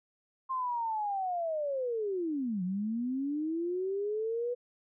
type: linear two-way sweep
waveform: sine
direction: down then up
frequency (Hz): 1061 to 176.7 to 493.5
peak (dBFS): -30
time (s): 0.49-4.55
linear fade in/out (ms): 20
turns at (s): 2.63
effects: none